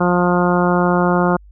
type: harmonic tone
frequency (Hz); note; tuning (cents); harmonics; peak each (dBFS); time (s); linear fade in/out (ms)
177.3; F3; +26; 1 / 2 / 3 / 4 / 5 / 6 / 7 / 8; -16 / -19 / -21 / -22 / -23 / -24 / -24 / -25; 0-1.37; 10
effects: added 50 Hz sine -40 dBFS peak until 1.51 s

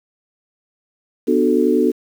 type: chord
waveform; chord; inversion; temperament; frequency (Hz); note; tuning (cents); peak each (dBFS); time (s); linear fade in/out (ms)
sine; B minor seventh; none; equal with one note detuned; 246.9 / 297.1 / 370 / 440; B3 / D4 / F#4 / A4; 0 / +20 / 0 / 0; -18; 1.27-1.92; 20
effects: 7-bit

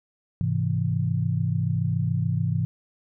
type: chord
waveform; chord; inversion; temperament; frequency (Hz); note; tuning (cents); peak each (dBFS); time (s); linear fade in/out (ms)
sine; Ab augmented; none; equal; 103.83 / 130.81 / 164.81; Ab2 / C3 / E3; 0 / 0 / 0; -26; 0.41-2.65; 0
effects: none

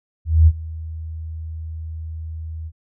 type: tone with ADSR envelope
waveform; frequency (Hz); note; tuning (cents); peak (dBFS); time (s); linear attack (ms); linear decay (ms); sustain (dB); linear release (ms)
sine; 80; D#2; +49; -6; 0.25-2.72; 220; 49; -21; 53
effects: none

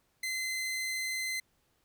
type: tone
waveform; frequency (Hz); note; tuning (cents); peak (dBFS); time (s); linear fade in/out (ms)
sawtooth; 2059; C7; -28; -29; 0.23-1.4; 5
effects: pink hiss -73 dBFS RMS until 1.84 s

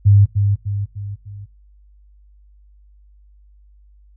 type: tone with echo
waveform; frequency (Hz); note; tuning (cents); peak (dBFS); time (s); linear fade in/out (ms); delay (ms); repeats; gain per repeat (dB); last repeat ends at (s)
sine; 101; G#2; -48; -7; 0.05-0.26; 20; 300; 4; -6; 1.46
effects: noise-tail reverb RT60 0.2 s tail -18 dB re dry + added 50 Hz sine -46 dBFS peak until 4.16 s

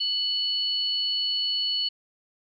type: tone pair together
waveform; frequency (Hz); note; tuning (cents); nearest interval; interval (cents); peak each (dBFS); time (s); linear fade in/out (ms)
sine; 2978 / 4392; F#7 / C#8; +11 / -17; perfect fifth; 672; -27 / -26; 0-1.89; 10
effects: none

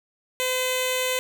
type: tone with notch filter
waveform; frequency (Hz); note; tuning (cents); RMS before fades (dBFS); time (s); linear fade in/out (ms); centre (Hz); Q
10% pulse; 510; C5; -44; -25; 0.4-1.19; 0; 1300; 0.94
effects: none

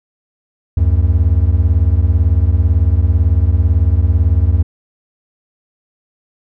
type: beating tone pair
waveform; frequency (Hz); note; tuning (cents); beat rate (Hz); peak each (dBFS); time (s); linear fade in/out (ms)
triangle; 73 / 91; D2 / F#2; -10 / -28; 18; -10; 0.77-4.63; 5
effects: none

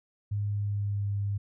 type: tone with pitch glide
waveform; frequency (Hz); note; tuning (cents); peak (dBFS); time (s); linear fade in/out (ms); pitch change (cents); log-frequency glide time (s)
sine; 102.7 to 100.94; G#2 to G#2; -19 to -49; -27; 0.31-1.38; 10; -30; 0.51-1.11
effects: none

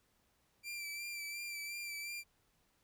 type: tone with vibrato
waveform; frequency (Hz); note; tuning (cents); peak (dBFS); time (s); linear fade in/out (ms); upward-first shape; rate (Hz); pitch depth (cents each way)
sawtooth; 2349; D7; 0; -38; 0.63-2.24; 50; sine; 2.8; 31
effects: pink hiss -75 dBFS RMS until 2.83 s

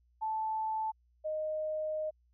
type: tone pair in turn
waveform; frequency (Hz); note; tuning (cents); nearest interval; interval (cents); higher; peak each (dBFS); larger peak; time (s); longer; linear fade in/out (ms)
sine; 876 / 619.4; A5 / D#5; -8 / -8; tritone; 600; first; -31 / -32; first; 0.21-0.92 / 1.24-2.11; second; 20
effects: added 60 Hz sine -66 dBFS peak until 2.33 s

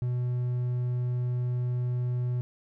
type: tone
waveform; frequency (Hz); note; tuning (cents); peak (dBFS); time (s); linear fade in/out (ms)
triangle; 123.47; B2; 0; -24; 0.02-2.41; 0
effects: none

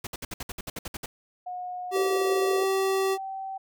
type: noise bursts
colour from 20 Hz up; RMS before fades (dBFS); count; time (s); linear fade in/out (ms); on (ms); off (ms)
pink; -35; 12; 0.04-1.06; 5; 30; 60
type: tone with pitch glide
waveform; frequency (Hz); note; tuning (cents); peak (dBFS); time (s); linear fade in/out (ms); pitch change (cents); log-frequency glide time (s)
sine; 724 to 771.5; F#5 to G5; -38 to -28; -32; 1.46-3.58; 10; +110; 2.55-2.64
type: tone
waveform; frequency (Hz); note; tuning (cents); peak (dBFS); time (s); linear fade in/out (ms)
square; 385.1; G4; -31; -24; 1.91-3.18; 50
type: band-pass noise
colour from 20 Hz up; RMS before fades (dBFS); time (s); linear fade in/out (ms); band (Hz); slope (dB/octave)
pink; -35; 1.95-2.65; 5; 340 to 590; 96
effects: none

